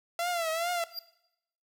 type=tone with vibrato; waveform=sawtooth; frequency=674 Hz; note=E5; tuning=38 cents sharp; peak=-25 dBFS; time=0.19-0.84 s; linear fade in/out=2 ms; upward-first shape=triangle; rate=2.4 Hz; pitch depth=110 cents each way
type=tone with exponential growth; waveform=square; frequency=4782 Hz; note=D8; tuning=30 cents sharp; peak=-31 dBFS; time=0.87-0.99 s; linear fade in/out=2 ms; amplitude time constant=24 ms
effects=noise-tail reverb RT60 0.8 s tail -17 dB re dry